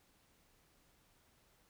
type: silence
effects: pink hiss -71 dBFS RMS until 1.69 s